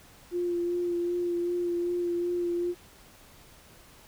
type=tone with vibrato; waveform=sine; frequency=349.2 Hz; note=F4; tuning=in tune; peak=-26 dBFS; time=0.31-2.75 s; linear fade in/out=50 ms; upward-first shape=sine; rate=2.6 Hz; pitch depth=17 cents each way; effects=pink hiss -54 dBFS RMS until 4.07 s